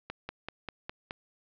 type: slowing click train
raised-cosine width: 0.3 ms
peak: -20 dBFS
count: 6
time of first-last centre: 0.1-1.109 s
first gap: 190 ms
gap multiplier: 1.03
effects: low-pass 4000 Hz 12 dB/octave